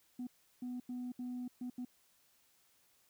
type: tone bursts at uneven times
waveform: sine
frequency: 247.9 Hz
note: B3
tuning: 7 cents sharp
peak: -37 dBFS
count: 6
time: 0.19-0.27 / 0.62-0.8 / 0.89-1.12 / 1.19-1.48 / 1.61-1.7 / 1.78-1.85 s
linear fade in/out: 5 ms
effects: tanh soft clip ceiling -37 dBFS + white hiss -71 dBFS RMS until 3.09 s